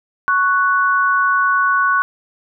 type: tone pair together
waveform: sine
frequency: 1110 / 1481.7 Hz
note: C#6 / F#6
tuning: +2 / +2 cents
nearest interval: perfect fourth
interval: 500 cents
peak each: -15 dBFS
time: 0.28-2.02 s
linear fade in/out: 0 ms
effects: none